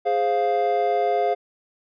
triangle chord, F minor, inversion first, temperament equal, 415.3 / 523.3 / 698.5 Hz, Ab4 / C5 / F5, 0 / 0 / 0 cents, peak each -22 / -24 / -19 dBFS, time 0.05-1.35 s, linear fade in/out 20 ms, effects resampled to 11025 Hz

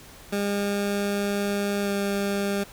20% pulse tone with pitch glide, 202.2 to 200.2 Hz, G#3 to G3, -46 to +37 cents, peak -19 dBFS, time 0.32-2.64 s, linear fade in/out 10 ms, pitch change -17 cents, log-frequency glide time 1.82-1.89 s, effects pink hiss -47 dBFS RMS until 2.72 s

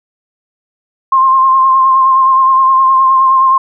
sine tone with vibrato, 1058 Hz, C6, 19 cents sharp, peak -5 dBFS, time 1.12-3.58 s, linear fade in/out 5 ms, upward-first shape sine, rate 9.6 Hz, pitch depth 27 cents each way, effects none

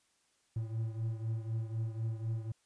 triangle beating tone pair, 111.2 / 115.2 Hz, A2 / A#2, +19 / -20 cents, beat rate 4 Hz, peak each -33 / -38 dBFS, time 0.56-2.52 s, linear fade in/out 5 ms, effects white hiss -73 dBFS RMS until 2.65 s + resampled to 22050 Hz

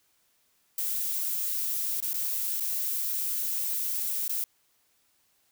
violet noise with dropouts, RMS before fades -30 dBFS, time 0.78-4.44 s, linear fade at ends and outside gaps 2 ms, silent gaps 2.003-2.025 / 2.133-2.141 / 2.6-2.605 / 4.28-4.294 s, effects white hiss -69 dBFS RMS until 5.51 s

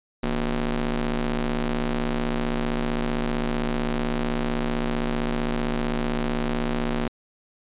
sawtooth ring-modulated tone, 130.81 Hz, C3, in tune, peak -16 dBFS, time 0.23-7.08 s, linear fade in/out 5 ms, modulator 103 Hz, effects resampled to 8000 Hz

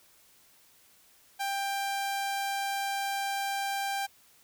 sawtooth tone, 791 Hz, G5, 15 cents sharp, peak -26 dBFS, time 1.39-4.07 s, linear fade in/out 20 ms, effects white hiss -61 dBFS RMS until 4.43 s

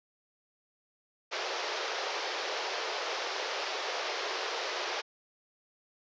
pink band-pass noise, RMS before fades -35 dBFS, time 1.31-5.02 s, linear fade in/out 20 ms, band 390 to 5800 Hz, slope 48 dB/octave, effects resampled to 16000 Hz

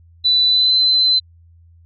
sine tone with pitch glide, 3982 to 4054 Hz, B7 to B7, +14 to +45 cents, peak -11 dBFS, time 0.24-1.2 s, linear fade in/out 20 ms, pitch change +31 cents, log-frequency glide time 0.47-0.76 s, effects added 84 Hz sine -45 dBFS peak until 1.85 s

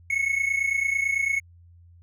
triangle tone pair together, 2188 / 2217 Hz, C#7 / C#7, -23 / 0 cents, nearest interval unison, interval 23 cents, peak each -22 / -25 dBFS, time 0.1-1.4 s, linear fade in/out 5 ms, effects added 86 Hz sine -49 dBFS peak until 2.02 s

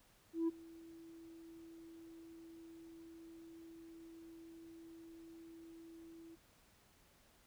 sine tone with ADSR envelope, 330 Hz, E4, 2 cents sharp, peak -29 dBFS, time 0.33-6.36 s, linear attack 150 ms, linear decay 22 ms, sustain -24 dB, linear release 18 ms, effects tanh soft clip ceiling -31 dBFS + pink hiss -69 dBFS RMS until 7.46 s

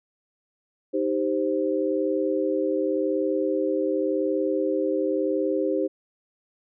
sine chord, C minor, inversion first, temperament equal, 311.1 / 392 / 523.3 Hz, Eb4 / G4 / C5, 0 / 0 / 0 cents, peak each -26 dBFS, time 0.93-5.88 s, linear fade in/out 20 ms, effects none

